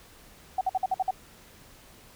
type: tone bursts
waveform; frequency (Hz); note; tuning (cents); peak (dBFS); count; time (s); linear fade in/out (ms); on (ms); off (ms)
sine; 755; F#5; +35; -22; 7; 0.58-1.109; 5; 31; 52
effects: pink hiss -53 dBFS RMS until 2.15 s